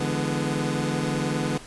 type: chord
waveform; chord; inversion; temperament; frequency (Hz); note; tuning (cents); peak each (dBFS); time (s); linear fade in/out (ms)
25% pulse; E dominant seventh; third; equal with one note detuned; 146.83 / 168.08 / 207.7 / 246.9; D3 / E3 / G#3 / B3; 0 / +34 / 0 / 0; -24 / -27 / -28 / -26; 0-1.58; 5
effects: pink hiss -44 dBFS RMS until 1.66 s + resampled to 24000 Hz